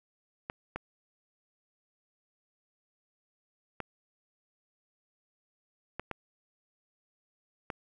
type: clicks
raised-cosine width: 0.5 ms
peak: -20 dBFS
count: 6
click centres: 0.499 / 0.76 / 3.803 / 5.996 / 6.113 / 7.702 s
effects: 10-bit